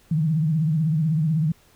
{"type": "tone with vibrato", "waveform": "sine", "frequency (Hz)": 157.1, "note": "D#3", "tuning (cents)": 17, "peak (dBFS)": -18, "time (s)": [0.11, 1.52], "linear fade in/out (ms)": 5, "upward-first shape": "triangle", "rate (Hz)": 16, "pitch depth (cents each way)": 140, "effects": ["pink hiss -57 dBFS RMS until 1.75 s"]}